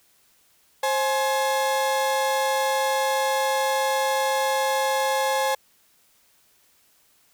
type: tone pair together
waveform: 35% pulse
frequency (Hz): 531.1 / 843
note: C5 / G#5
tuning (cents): +26 / +26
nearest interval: minor sixth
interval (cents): 800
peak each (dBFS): -22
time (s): 0.83-5.55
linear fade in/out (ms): 5
effects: white hiss -61 dBFS RMS until 7.33 s